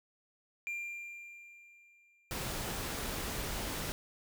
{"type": "tone with exponential decay", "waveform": "triangle", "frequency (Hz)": 2385, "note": "D7", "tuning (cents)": 26, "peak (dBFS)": -33, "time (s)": [0.67, 2.61], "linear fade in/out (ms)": 0, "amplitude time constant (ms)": 420}
{"type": "noise", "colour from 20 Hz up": "pink", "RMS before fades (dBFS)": -38, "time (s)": [2.31, 3.92], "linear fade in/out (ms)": 0}
{"effects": []}